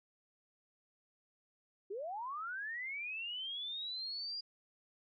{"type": "linear sweep", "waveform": "sine", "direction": "up", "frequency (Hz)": [365.7, 4859], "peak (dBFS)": -39, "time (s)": [1.9, 4.41], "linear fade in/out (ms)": 10, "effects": []}